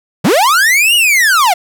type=linear two-way sweep; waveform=45% pulse; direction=up then down; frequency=123.47 to 2939 to 663 Hz; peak=-7 dBFS; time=0.24-1.54 s; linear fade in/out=10 ms; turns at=0.95 s; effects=8-bit